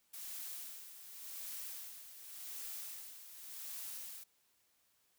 blue noise with tremolo, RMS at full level -45 dBFS, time 0.13-4.24 s, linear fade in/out 10 ms, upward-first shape sine, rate 0.88 Hz, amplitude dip 65%, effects white hiss -75 dBFS RMS until 5.18 s

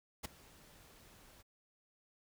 pink noise with ADSR envelope, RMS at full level -39 dBFS, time 0.23-1.43 s, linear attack 19 ms, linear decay 12 ms, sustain -22 dB, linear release 23 ms, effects none

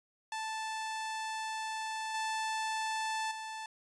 sawtooth tone with level steps, 879 Hz, A5, 2 cents flat, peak -32 / -29 / -36 dBFS, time 0.32-3.66 s, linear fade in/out 2 ms, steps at 2.14 / 3.31 s, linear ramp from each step 5 ms, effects resampled to 22050 Hz

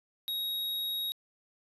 square tone, 3786 Hz, A#7, 26 cents sharp, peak -32 dBFS, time 0.28-1.12 s, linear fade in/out 0 ms, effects resampled to 32000 Hz + 12-bit

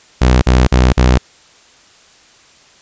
sawtooth tone bursts, 62.7 Hz, B1, 27 cents sharp, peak -3 dBFS, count 4, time 0.21-1.182 s, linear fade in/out 10 ms, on 210 ms, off 44 ms, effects white hiss -46 dBFS RMS until 2.81 s + resampled to 16000 Hz

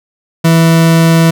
40% pulse tone, 164.4 Hz, E3, 4 cents flat, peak -4 dBFS, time 0.44-1.31 s, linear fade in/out 10 ms, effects none

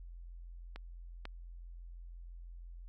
clicks, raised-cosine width 0.3 ms, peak -30 / -27 dBFS, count 2, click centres 0.76 / 1.254 s, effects added 43 Hz sine -46 dBFS peak until 2.88 s

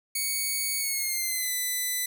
5% pulse tone with pitch glide, 2232 to 2000 Hz, C#7 to B6, +11 to +21 cents, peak -17 dBFS, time 0.15-2.06 s, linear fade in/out 5 ms, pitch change -190 cents, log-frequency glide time 0.79-1.52 s, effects none

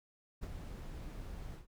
brown noise with ADSR envelope, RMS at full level -40 dBFS, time 0.41-1.67 s, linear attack 25 ms, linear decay 37 ms, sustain -5 dB, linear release 130 ms, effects none

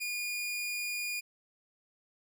sawtooth tone, 2435 Hz, D#7, 38 cents flat, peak -30 dBFS, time 0-1.21 s, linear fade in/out 20 ms, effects none

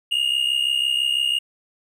triangle tone pair together, 2814 / 2880 Hz, F7 / F#7, +12 / -47 cents, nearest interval unison, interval 41 cents, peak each -20 dBFS, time 0.11-1.39 s, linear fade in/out 10 ms, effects none

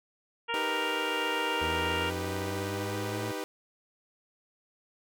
harmonic tone, 466.2 Hz, A#4, in tune, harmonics 1 / 2 / 3 / 4 / 5 / 6 / 7, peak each -38 / -34 / -36 / -39 / -40 / -35 / -45 dBFS, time 0.48-2.11 s, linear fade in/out 20 ms
sawtooth chord, Eb augmented, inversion none, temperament equal, 311.1 / 392 / 493.9 Hz, Eb4 / G4 / B4, 0 / 0 / 0 cents, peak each -34 dBFS, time 0.54-3.44 s, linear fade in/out 0 ms
sawtooth exponential sweep, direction up, 81 to 110 Hz, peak -31 dBFS, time 1.61-3.32 s, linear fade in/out 10 ms
effects none

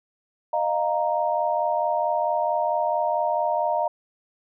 sine chord, Eb suspended second, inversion none, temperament equal with one note detuned, 614 / 698.5 / 932.3 Hz, Eb5 / F5 / Bb5, -23 / 0 / 0 cents, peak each -25 dBFS, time 0.53-3.88 s, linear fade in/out 5 ms, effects none

